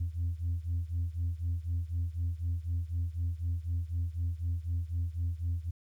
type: beating tone pair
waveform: sine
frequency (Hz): 84 / 88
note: E2 / F2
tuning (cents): +33 / +14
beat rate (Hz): 4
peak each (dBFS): -31 / -33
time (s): 0-5.71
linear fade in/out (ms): 10
effects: tanh soft clip ceiling -26 dBFS + 11-bit

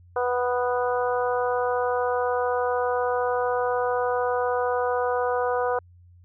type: harmonic tone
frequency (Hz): 246.9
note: B3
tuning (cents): 0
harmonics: 2 / 3 / 4 / 5 / 6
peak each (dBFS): -24 / -28 / -30 / -32 / -34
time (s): 0.16-5.79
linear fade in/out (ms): 5
effects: added 88 Hz sine -49 dBFS peak until 6.24 s

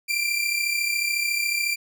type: tone pair together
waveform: sawtooth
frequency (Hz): 2349 / 2383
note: D7 / D7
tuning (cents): 0 / +25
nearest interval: unison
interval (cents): 25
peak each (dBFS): -22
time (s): 0.08-1.76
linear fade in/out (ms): 20
effects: none

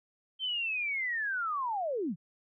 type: linear sweep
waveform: sine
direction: down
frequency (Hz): 3139 to 138.59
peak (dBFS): -30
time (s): 0.39-2.16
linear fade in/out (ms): 50
effects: none

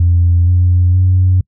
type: tone with pitch steps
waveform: sine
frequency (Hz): 86.6 / 89.29 / 92.07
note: F2 / F2 / F#2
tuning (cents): -14 / +39 / -8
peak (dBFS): -6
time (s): 0-1.41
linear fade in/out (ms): 5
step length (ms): 470
effects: noise-tail reverb RT60 0.1 s tail -25 dB re dry + tanh soft clip ceiling -3 dBFS

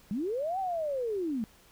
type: linear two-way sweep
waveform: sine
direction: up then down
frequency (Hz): 183.3 to 785 to 208.4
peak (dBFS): -29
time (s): 0.11-1.44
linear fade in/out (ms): 0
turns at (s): 0.59
effects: pink hiss -59 dBFS RMS until 1.71 s

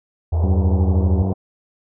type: band-pass noise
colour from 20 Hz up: pink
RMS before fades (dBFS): -33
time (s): 0.32-1.34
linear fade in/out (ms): 10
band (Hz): 320 to 910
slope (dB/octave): 48
type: tone with vibrato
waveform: sine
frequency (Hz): 82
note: E2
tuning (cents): -9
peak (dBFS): -15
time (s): 0.32-1.23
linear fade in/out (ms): 10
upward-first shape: triangle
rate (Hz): 2.2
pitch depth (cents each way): 10
type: harmonic tone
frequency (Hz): 94.9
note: F#2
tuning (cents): +44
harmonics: 1 / 2 / 3 / 4 / 5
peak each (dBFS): -20 / -22 / -31 / -31 / -34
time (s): 0.43-1.33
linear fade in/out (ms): 5
effects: none

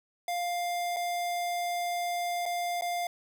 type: tone with dropouts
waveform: square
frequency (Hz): 701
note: F5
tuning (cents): +6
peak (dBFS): -30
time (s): 0.28-3.07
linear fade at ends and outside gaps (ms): 2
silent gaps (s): 0.963-0.967 / 2.456-2.461 / 2.811-2.821
effects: none

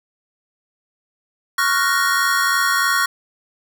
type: chord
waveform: square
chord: Gb major seventh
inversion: second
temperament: equal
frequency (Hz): 1108.7 / 1396.9 / 1480 / 1864.7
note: Db6 / F6 / Gb6 / Bb6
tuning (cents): 0 / 0 / 0 / 0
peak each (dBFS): -21 / -22 / -23 / -22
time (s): 1.58-3.06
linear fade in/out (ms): 5
effects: none

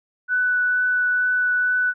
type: tone with vibrato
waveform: sine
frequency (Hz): 1488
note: F#6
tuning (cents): +9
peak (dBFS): -17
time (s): 0.28-1.94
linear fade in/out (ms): 50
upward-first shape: triangle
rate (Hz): 2.2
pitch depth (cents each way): 9
effects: none

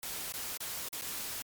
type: noise with dropouts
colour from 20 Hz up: white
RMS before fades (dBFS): -39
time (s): 0.03-1.42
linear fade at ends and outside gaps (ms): 0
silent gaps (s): 0.322-0.339 / 0.572-0.605 / 0.885-0.929 / 1.012-1.02
effects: MP3 96 kbps

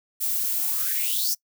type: noise with high-pass filter sweep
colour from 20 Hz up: violet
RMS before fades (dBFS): -25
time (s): 0.2-1.35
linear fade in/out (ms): 20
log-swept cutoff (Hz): 220 to 5800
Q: 6.9
effects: noise-tail reverb RT60 0.1 s tail -24 dB re dry

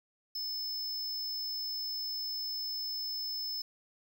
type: tone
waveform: square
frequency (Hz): 5240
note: E8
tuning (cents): -11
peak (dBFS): -35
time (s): 0.35-3.62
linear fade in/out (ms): 5
effects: 11-bit

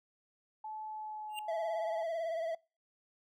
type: tone with pitch glide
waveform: sine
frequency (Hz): 864 to 851.1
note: A5 to G#5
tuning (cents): -32 to +42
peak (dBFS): -40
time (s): 0.64-2.03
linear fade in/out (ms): 5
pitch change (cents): -26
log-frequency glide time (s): 0.86-1.37
type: tone with exponential growth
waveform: square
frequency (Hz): 2794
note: F7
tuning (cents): 0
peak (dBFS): -36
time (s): 1.29-1.39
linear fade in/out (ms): 1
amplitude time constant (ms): 21
type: tone with vibrato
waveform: triangle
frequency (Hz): 659.3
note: E5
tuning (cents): 0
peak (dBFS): -31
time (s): 1.48-2.55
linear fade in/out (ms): 5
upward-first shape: triangle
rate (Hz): 18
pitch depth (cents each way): 60
effects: noise-tail reverb RT60 0.3 s tail -24 dB re dry

